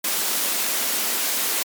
white high-pass noise, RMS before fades -23 dBFS, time 0.04-1.63 s, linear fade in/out 5 ms, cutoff 200 Hz, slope 48 dB/octave, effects MP3 96 kbps

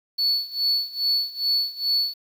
triangle tone with tremolo, 4435 Hz, C#8, in tune, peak -16 dBFS, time 0.18-2.14 s, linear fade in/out 10 ms, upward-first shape sine, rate 2.4 Hz, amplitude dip 90%, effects tanh soft clip ceiling -12 dBFS + 8-bit

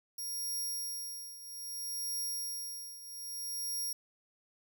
10% pulse tone with tremolo, 5600 Hz, F8, 4 cents sharp, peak -28 dBFS, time 0.18-3.93 s, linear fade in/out 5 ms, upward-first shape triangle, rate 0.62 Hz, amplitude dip 80%, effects none

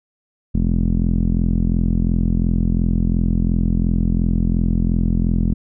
sawtooth tone with low-pass filter, 42.84 Hz, F1, 33 cents flat, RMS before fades -17 dBFS, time 0.54-5.54 s, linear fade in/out 10 ms, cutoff 220 Hz, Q 3.4, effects none

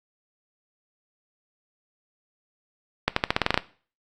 accelerating click train, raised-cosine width 0.3 ms, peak -3 dBFS, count 10, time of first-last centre 3.08-3.576 s, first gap 84 ms, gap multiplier 0.89, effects noise-tail reverb RT60 0.4 s tail -18 dB re dry + Opus 48 kbps

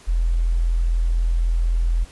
sine tone, 41.96 Hz, E1, 31 cents sharp, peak -16 dBFS, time 0.07-2.05 s, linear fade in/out 20 ms, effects pink hiss -47 dBFS RMS until 2.11 s + resampled to 24000 Hz

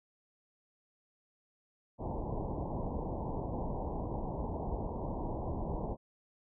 pink low-pass noise, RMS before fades -37 dBFS, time 1.98-5.97 s, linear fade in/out 50 ms, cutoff 1000 Hz, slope 96 dB/octave, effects none

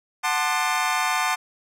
25% pulse chord, D dominant seventh, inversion first, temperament equal with one note detuned, 740 / 880 / 1046.5 / 1200.7 Hz, F#5 / A5 / C6 / D6, 0 / 0 / 0 / +38 cents, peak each -23 dBFS, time 0.23-1.36 s, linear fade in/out 20 ms, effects low-pass 12000 Hz 12 dB/octave

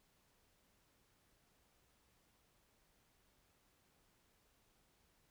silence, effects pink hiss -75 dBFS RMS until 5.3 s

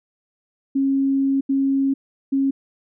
sine tone bursts at uneven times, 272.3 Hz, C#4, 31 cents flat, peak -16 dBFS, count 3, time 0.75-1.41 / 1.49-1.94 / 2.32-2.51 s, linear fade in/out 10 ms, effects none

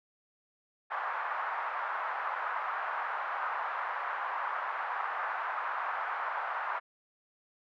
white band-pass noise, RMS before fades -35 dBFS, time 0.9-6.8 s, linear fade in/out 20 ms, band 800 to 1400 Hz, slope 24 dB/octave, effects none

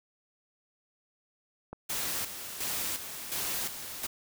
click, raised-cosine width 1 ms, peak -26 dBFS, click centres 1.73 s
white noise with tremolo, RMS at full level -33 dBFS, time 1.89-4.07 s, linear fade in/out 10 ms, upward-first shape square, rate 1.4 Hz, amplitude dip 60%
effects none

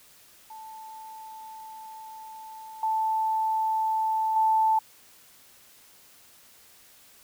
sine tone with level steps, 880 Hz, A5, in tune, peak -40 / -23 / -19 dBFS, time 0.5-4.79 s, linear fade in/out 5 ms, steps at 2.83 / 4.36 s, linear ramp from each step 2 ms, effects white hiss -55 dBFS RMS until 7.23 s

